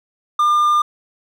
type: tone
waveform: triangle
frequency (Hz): 1202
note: D6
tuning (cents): +40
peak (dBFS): -10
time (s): 0.39-0.82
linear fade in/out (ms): 5
effects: none